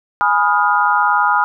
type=chord; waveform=sine; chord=F half-diminished seventh; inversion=first; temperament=equal with one note detuned; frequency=830.6 / 987.8 / 1244.5 / 1414 Hz; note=Ab5 / Cb6 / Eb6 / F6; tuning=0 / 0 / 0 / +21 cents; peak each=-17 dBFS; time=0.21-1.44 s; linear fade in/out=0 ms; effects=none